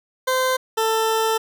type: tone pair in turn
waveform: 20% pulse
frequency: 516 / 444.4 Hz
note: C5 / A4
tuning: -24 / +17 cents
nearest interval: minor third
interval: 259 cents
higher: first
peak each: -13 dBFS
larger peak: neither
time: 0.27-0.57 / 0.77-1.38 s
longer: second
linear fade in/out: 10 ms
effects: none